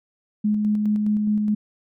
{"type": "tone with tremolo", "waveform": "sine", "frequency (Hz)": 210.6, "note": "G#3", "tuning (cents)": 24, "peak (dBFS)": -17, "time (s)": [0.44, 1.55], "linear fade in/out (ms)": 10, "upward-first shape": "square", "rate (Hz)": 4.8, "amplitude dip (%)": 25, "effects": []}